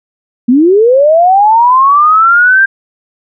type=linear sweep; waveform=sine; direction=up; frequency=230 to 1600 Hz; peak=-3 dBFS; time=0.48-2.66 s; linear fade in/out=10 ms; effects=none